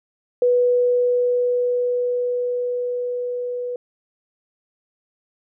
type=tone with level ramp; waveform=sine; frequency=491.2 Hz; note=B4; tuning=9 cents flat; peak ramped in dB=-13 to -24 dBFS; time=0.42-3.76 s; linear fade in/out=2 ms; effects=none

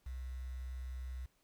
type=tone with quantisation; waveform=sine; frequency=63.6 Hz; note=C2; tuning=48 cents flat; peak=-40 dBFS; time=0.06-1.26 s; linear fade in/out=5 ms; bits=10; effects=pink hiss -75 dBFS RMS until 1.43 s

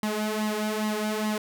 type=tone with flanger; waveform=sawtooth; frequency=213.7 Hz; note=G#3; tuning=50 cents sharp; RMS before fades=-28 dBFS; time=0.03-1.38 s; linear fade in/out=2 ms; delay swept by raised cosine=0.99 to 3.39 ms; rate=2.4 Hz; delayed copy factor=+0.7; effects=none

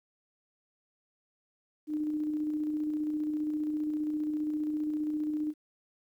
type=tone with tremolo; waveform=sine; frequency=303.5 Hz; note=D#4; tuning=43 cents flat; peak=-28 dBFS; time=1.87-5.54 s; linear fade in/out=50 ms; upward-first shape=square; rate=15 Hz; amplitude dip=25%; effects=11-bit

